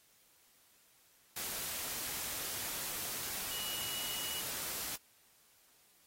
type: tone in noise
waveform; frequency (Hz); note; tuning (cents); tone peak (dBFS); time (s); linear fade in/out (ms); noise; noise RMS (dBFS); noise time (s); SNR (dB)
sine; 2922; F#7; -22; -42; 3.51-4.41; 5; white; -40; 1.36-4.96; -5
effects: white hiss -67 dBFS RMS until 6.06 s + AAC 48 kbps